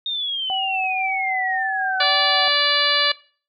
sine exponential sweep, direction down, 3707 to 1480 Hz, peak -22 dBFS, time 0.06-2.03 s, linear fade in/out 2 ms
sine tone with vibrato, 760 Hz, F#5, 46 cents sharp, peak -23 dBFS, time 0.5-2.48 s, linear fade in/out 0 ms, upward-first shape sine, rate 1.9 Hz, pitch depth 20 cents each way
harmonic tone, 580 Hz, D5, 22 cents flat, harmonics 1 / 2 / 3 / 4 / 5 / 6 / 7 / 8, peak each -27 / -25 / -23 / -26 / -25 / -24 / -22 / -25 dBFS, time 2-3.12 s, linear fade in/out 5 ms
effects noise-tail reverb RT60 0.4 s tail -19 dB re dry

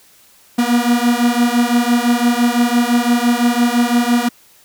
45% pulse beating tone pair, 237.2 / 243.1 Hz, A#3 / B3, +30 / -27 cents, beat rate 5.9 Hz, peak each -15 dBFS, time 0.58-4.29 s, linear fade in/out 10 ms, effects white hiss -49 dBFS RMS until 4.64 s

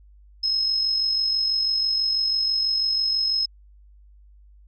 sine tone with amplitude modulation, 5160 Hz, E8, 38 cents flat, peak -18 dBFS, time 0.43-3.46 s, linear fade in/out 10 ms, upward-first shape sine, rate 46.1 Hz, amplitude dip 40%, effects added 50 Hz sine -48 dBFS peak until 4.67 s

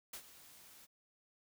white noise with ADSR envelope, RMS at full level -45 dBFS, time 0.13-0.87 s, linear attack 6 ms, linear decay 78 ms, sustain -14 dB, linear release 29 ms, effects none

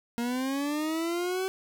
40% pulse linear sweep, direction up, 233.1 to 382.8 Hz, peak -27 dBFS, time 0.18-1.48 s, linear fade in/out 0 ms, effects none

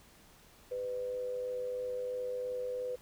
sine tone with amplitude modulation, 500 Hz, B4, 21 cents sharp, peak -32 dBFS, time 0.71-2.96 s, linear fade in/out 10 ms, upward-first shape sine, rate 103 Hz, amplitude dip 45%, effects pink hiss -60 dBFS RMS until 3.01 s

